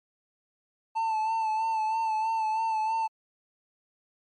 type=tone with vibrato; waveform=triangle; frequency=884 Hz; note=A5; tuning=8 cents sharp; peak=-23 dBFS; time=0.95-3.08 s; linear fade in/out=20 ms; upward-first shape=sine; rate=3.1 Hz; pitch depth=36 cents each way; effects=MP3 48 kbps